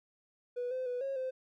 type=tone with pitch steps; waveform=triangle; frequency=490.1 / 514 / 493.4 / 544 / 518 Hz; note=B4 / C5 / B4 / C#5 / C5; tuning=-13 / -31 / -2 / -33 / -17 cents; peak=-30 dBFS; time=0.56-1.31 s; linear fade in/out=20 ms; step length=150 ms; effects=tanh soft clip ceiling -30 dBFS